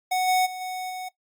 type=tone with level steps; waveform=square; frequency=740 Hz; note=F#5; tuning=in tune; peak=-22 / -19 / -33 / -30 / -32 dBFS; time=0.11-1.09 s; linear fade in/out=10 ms; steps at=0.27 / 0.45 / 0.6 / 0.89 s; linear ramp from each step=20 ms; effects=noise-tail reverb RT60 0.1 s tail -18 dB re dry + Opus 48 kbps